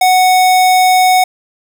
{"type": "tone", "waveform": "square", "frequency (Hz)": 740, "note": "F#5", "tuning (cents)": 0, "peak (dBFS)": -7, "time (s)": [0.01, 1.24], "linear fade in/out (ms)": 5, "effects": []}